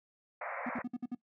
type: band-pass noise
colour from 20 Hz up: pink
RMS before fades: -40 dBFS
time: 0.41-0.82 s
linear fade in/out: 5 ms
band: 510 to 2300 Hz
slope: 96 dB/octave
type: tone bursts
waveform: triangle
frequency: 245 Hz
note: B3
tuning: 14 cents flat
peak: -32 dBFS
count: 6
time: 0.66-1.149 s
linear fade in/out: 5 ms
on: 34 ms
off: 57 ms
type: click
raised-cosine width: 2 ms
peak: -29 dBFS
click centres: 0.786 s
effects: noise-tail reverb RT60 0.1 s tail -19 dB re dry + high-pass 100 Hz 12 dB/octave